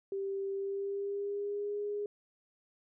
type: tone with pitch glide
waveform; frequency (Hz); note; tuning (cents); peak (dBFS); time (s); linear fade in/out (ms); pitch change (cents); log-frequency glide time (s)
sine; 392 to 412.2; G4 to G#4; 0 to -13; -33; 0.12-2.06; 2; +87; 0.53-1.78
effects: none

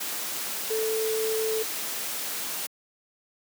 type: tone in noise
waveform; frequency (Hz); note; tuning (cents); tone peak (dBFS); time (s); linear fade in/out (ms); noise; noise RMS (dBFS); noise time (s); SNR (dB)
sine; 440; A4; 0; -25; 0.7-1.63; 10; white; -32; 0-2.67; +4
effects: high-pass 200 Hz 12 dB/octave

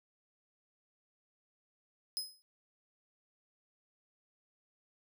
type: tone with exponential decay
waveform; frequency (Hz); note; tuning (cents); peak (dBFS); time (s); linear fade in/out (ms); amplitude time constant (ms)
sawtooth; 5070; D#8; +32; -29; 2.17-2.42; 0; 53
effects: none

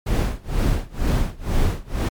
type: noise with tremolo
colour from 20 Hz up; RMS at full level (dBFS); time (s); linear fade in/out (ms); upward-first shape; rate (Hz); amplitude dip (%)
brown; -17; 0.06-2.09; 10; sine; 2.1; 95
effects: MP3 96 kbps

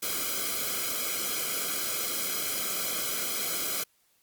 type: noise with comb filter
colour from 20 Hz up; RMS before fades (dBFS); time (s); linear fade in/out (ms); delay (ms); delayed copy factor
white; -31; 0.02-3.84; 10; 1.1; -1
effects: white hiss -68 dBFS RMS until 4.22 s + Opus 48 kbps

